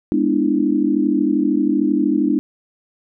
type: chord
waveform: sine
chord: E dominant seventh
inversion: first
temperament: just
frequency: 206 / 247.2 / 296.7 / 329.6 Hz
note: G#3 / B3 / D4 / E4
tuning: -14 / +2 / +18 / 0 cents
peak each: -22 / -21 / -17 / -21 dBFS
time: 0.12-2.39 s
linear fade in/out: 0 ms
effects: none